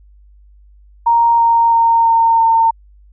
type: tone with pitch steps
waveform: sine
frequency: 932.3 / 926.4 / 920.5 / 914.7 / 908.9 Hz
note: A#5 / A#5 / A#5 / A#5 / A#5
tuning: 0 / -11 / -22 / -33 / -44 cents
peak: -8 dBFS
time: 1.06-2.71 s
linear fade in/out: 10 ms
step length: 330 ms
effects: added 50 Hz sine -42 dBFS peak until 3.12 s